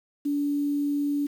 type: tone with quantisation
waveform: sine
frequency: 288.1 Hz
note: D4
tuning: 33 cents flat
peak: -23 dBFS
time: 0.25-1.27 s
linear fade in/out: 10 ms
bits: 8
effects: none